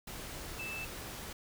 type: tone in noise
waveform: sine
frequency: 2637 Hz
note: E7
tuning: in tune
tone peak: -39 dBFS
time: 0.59-0.85 s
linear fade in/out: 5 ms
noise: pink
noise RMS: -44 dBFS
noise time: 0.07-1.33 s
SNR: +2 dB
effects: none